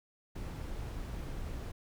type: noise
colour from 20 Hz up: brown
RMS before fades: -40 dBFS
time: 0.35-1.72 s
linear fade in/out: 10 ms
effects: none